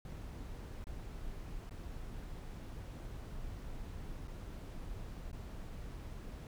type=noise with dropouts; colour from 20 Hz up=brown; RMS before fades=-45 dBFS; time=0.05-6.47 s; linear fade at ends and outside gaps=1 ms; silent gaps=0.842-0.869 / 1.695-1.709 / 4.275-4.28 / 5.315-5.329 s; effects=none